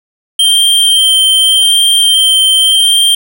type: tone with vibrato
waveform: square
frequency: 3145 Hz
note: G7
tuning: 5 cents sharp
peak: -6 dBFS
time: 0.39-3.15 s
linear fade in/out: 5 ms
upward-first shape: sine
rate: 0.85 Hz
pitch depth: 15 cents each way
effects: none